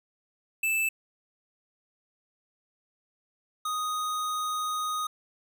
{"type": "tone pair in turn", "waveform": "square", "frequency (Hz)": [2637, 1244.5], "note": ["E7", "D#6"], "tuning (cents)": [0, 0], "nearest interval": "octave + minor second", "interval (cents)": 1300, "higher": "first", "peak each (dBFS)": [-25, -29], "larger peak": "first", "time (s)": [[0.63, 0.89], [3.65, 5.07]], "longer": "second", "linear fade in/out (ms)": 5, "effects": []}